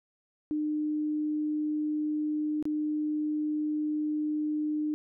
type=tone with dropouts; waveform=sine; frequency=302.9 Hz; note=D#4; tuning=46 cents flat; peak=-27 dBFS; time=0.51-4.94 s; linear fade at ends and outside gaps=0 ms; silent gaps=2.626-2.654 s; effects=none